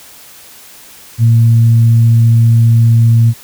sine tone with frequency modulation, 115 Hz, A#2, 23 cents flat, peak -4 dBFS, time 1.18-3.34 s, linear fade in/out 50 ms, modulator 115 Hz, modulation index 0.28, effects white hiss -37 dBFS RMS until 3.43 s

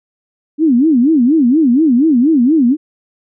sine tone with vibrato, 277.2 Hz, C#4, in tune, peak -7 dBFS, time 0.58-2.77 s, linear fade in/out 50 ms, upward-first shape sine, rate 4.2 Hz, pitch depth 290 cents each way, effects none

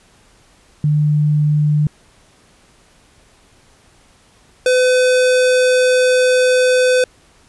sine / square tone pair in turn, 149.7 / 505.6 Hz, D3 / B4, +33 / +41 cents, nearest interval octave + major sixth, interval 2108 cents, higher second, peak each -11 dBFS, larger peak neither, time 0.84-1.87 / 4.66-7.04 s, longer second, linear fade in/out 2 ms, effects pink hiss -51 dBFS RMS until 7.48 s + resampled to 24000 Hz

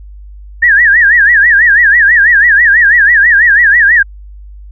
sine tone with vibrato, 1761 Hz, A6, 1 cent sharp, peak -3 dBFS, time 0.62-4.03 s, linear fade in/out 10 ms, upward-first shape sine, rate 6.1 Hz, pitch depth 180 cents each way, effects added 50 Hz sine -28 dBFS peak until 4.71 s

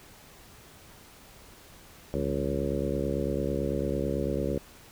harmonic tone with a mistuned harmonic, 69 Hz, C#2, 7 cents flat, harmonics 1 / 2 / 3 / 4 / 5 / 6 / 7 / 8, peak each -35 / -35 / -35 / -35 / -35 / -35 / -35 / -35 dBFS, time 2.14-4.58 s, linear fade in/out 0 ms, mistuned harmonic 2, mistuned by +110 cents, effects pink hiss -52 dBFS RMS until 4.91 s

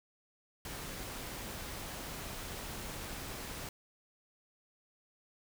pink noise, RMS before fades -43 dBFS, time 0.65-3.69 s, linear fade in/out 2 ms, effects none

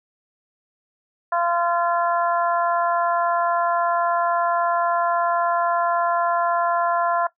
harmonic tone, 343.7 Hz, F4, 28 cents flat, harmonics 2 / 3 / 4 / 5, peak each -22 / -23 / -25 / -30 dBFS, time 1.32-7.27 s, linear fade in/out 5 ms, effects noise-tail reverb RT60 0.1 s tail -17 dB re dry

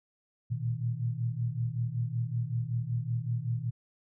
sine tone cluster, 114.7 / 120 / 157.9 Hz, A#2 / B2 / D#3, -28 / -49 / +26 cents, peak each -34 / -31 / -38 dBFS, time 0.5-3.71 s, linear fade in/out 20 ms, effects none

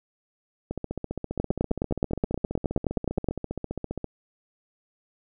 two click trains, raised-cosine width 2 ms, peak -17 / -10 dBFS, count 51 / 19, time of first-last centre 0.71-4.043 / 1.4-3.287 s, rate 15 / 9.54 Hz, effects none

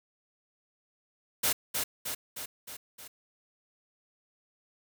white noise with echo, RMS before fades -27 dBFS, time 1.43-1.53 s, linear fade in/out 10 ms, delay 310 ms, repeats 5, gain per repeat -4 dB, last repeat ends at 3.08 s, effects none

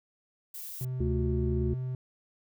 violet noise, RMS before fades -41 dBFS, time 0.54-0.85 s, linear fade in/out 5 ms
triangle tone, 128.1 Hz, C3, 36 cents flat, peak -29 dBFS, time 0.81-1.95 s, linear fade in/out 2 ms
harmonic tone, 72.5 Hz, D2, 22 cents flat, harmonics 1 / 3 / 5, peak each -29 / -34 / -32 dBFS, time 1-1.74 s, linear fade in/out 5 ms
effects none

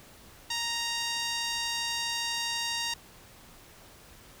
sawtooth tone with band-pass filter, 932.3 Hz, A#5, in tune, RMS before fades -32 dBFS, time 0.5-2.94 s, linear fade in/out 5 ms, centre 4600 Hz, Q 1.2, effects pink hiss -53 dBFS RMS until 4.4 s

